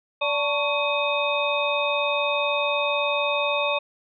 sine tone cluster, 580 / 889 / 1116 / 2528 / 3661 Hz, D5 / A5 / C#6 / D#7 / A#7, -22 / +18 / +11 / +27 / -32 cents, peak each -25 / -30 / -29 / -26 / -30 dBFS, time 0.21-3.79 s, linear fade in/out 10 ms, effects none

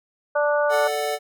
harmonic tone, 293.7 Hz, D4, in tune, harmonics 2 / 3 / 4 / 5, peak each -19 / -27 / -28 / -26 dBFS, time 0.35-0.88 s, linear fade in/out 10 ms
square chord, D major, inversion second, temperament equal, 440 / 587.3 / 740 Hz, A4 / D5 / F#5, 0 / 0 / 0 cents, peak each -28 dBFS, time 0.69-1.19 s, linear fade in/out 50 ms
effects none

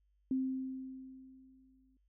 sine tone with exponential decay, 262 Hz, C4, 2 cents sharp, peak -29 dBFS, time 0.31-1.97 s, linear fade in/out 2 ms, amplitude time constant 360 ms, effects added 50 Hz sine -70 dBFS peak until 2.08 s

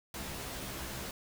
pink noise with comb filter, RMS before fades -41 dBFS, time 0.14-1.11 s, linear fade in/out 2 ms, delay 15 ms, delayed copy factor +0.8, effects none

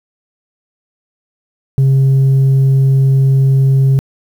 sine tone, 134.8 Hz, C#3, 48 cents flat, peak -4 dBFS, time 1.78-3.99 s, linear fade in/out 0 ms, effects tanh soft clip ceiling -6 dBFS + 7-bit

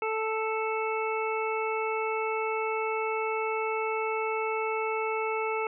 harmonic tone, 440 Hz, A4, in tune, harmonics 1 / 2 / 3 / 5 / 6, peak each -30 / -33 / -35 / -37 / -38 dBFS, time 0.02-5.67 s, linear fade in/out 2 ms, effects none

